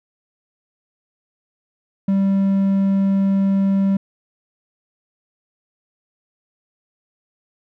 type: tone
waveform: triangle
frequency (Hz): 195.3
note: G3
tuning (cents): -6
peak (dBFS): -12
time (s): 2.08-3.97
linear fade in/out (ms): 5
effects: none